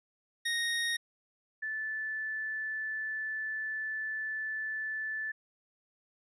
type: tone pair in turn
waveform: 25% pulse / sine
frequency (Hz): 1864.7 / 1749.1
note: A#6 / A6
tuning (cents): 0 / -11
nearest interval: minor second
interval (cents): 111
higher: first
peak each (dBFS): -26 / -33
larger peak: first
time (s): 0.45-0.97 / 1.62-5.32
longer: second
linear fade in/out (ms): 10
effects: resampled to 24000 Hz